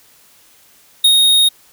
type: tone with ADSR envelope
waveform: square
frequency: 3729 Hz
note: A#7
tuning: in tune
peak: -7 dBFS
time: 1.04-1.49 s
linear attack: 6 ms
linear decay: 72 ms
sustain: -2 dB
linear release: 11 ms
effects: white hiss -49 dBFS RMS until 1.72 s